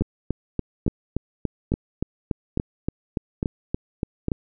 two click trains, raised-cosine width 3 ms, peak -10 / -10 dBFS, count 16 / 6, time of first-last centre 0.02-4.318 / 0.01-4.284 s, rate 3.49 / 1.17 Hz, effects none

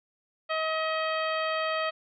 harmonic tone, 635 Hz, D#5, 35 cents sharp, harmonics 1 / 2 / 3 / 4 / 5 / 6 / 7, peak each -30 / -31 / -35 / -37 / -38 / -46 / -45 dBFS, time 0.49-1.91 s, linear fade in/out 20 ms, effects none

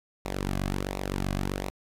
sawtooth tone with flanger, 47.76 Hz, G1, 44 cents flat, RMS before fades -31 dBFS, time 0.25-1.7 s, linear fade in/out 0 ms, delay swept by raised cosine 0.63 to 2.23 ms, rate 1.4 Hz, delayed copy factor -0.75, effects resampled to 32000 Hz + 8-bit

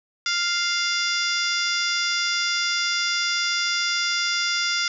harmonic tone, 698.5 Hz, F5, in tune, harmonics 2 / 3 / 4 / 5 / 6 / 7 / 8 / 9 / 10, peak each -27 / -28 / -33 / -29 / -39 / -27 / -30 / -39 / -38 dBFS, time 0.26-4.88 s, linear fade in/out 2 ms, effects none

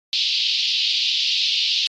white band-pass noise, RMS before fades -21 dBFS, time 0.13-1.87 s, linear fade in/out 0 ms, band 2800 to 4700 Hz, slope 48 dB/octave, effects AAC 32 kbps

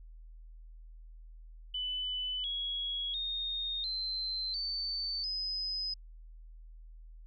sine tone with pitch steps, 2999 / 3328 / 3692 / 4097 / 4546 / 5044 Hz, F#7 / G#7 / A#7 / C8 / C#8 / D#8, +23 / +3 / -17 / -37 / +43 / +23 cents, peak -33 dBFS, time 1.74-5.94 s, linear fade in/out 5 ms, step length 700 ms, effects added 40 Hz sine -48 dBFS peak until 7.26 s

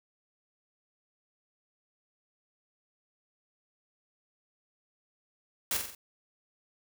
white noise with echo, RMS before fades -30 dBFS, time 5.71-5.77 s, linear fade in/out 2 ms, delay 45 ms, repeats 4, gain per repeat -5 dB, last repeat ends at 5.95 s, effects none

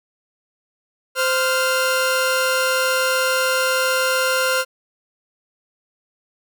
sawtooth tone pair together, 519 / 1396 Hz, C5 / F6, -14 / -1 cents, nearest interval octave + perfect fourth, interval 1713 cents, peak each -16 dBFS, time 1.15-4.65 s, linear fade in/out 50 ms, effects none

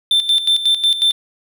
triangle tone with tremolo, 3557 Hz, A7, 18 cents sharp, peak -9 dBFS, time 0.11-1.12 s, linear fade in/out 2 ms, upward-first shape square, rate 5.5 Hz, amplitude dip 70%, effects none

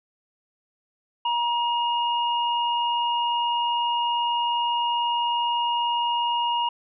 sine tone pair together, 949.4 / 2854 Hz, A#5 / F7, +31 / +37 cents, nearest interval octave + perfect fifth, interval 1906 cents, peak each -22 / -28 dBFS, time 1.25-6.69 s, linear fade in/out 5 ms, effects none

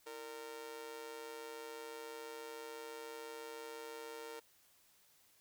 sawtooth tone with amplitude modulation, 460 Hz, A#4, 23 cents flat, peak -39 dBFS, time 0.06-4.4 s, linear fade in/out 10 ms, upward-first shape sine, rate 134 Hz, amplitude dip 75%, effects white hiss -69 dBFS RMS until 5.4 s

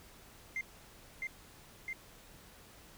sine tone with echo, 2093 Hz, C7, in tune, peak -32 dBFS, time 0.56-0.61 s, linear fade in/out 2 ms, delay 660 ms, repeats 2, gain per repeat -2 dB, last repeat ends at 1.93 s, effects tanh soft clip ceiling -32 dBFS + pink hiss -57 dBFS RMS until 2.97 s

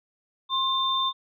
sine tone pair together, 1059 / 3582 Hz, C6 / A7, +21 / +30 cents, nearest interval octave + major sixth, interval 2109 cents, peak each -25 dBFS, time 0.49-1.13 s, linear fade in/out 50 ms, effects none

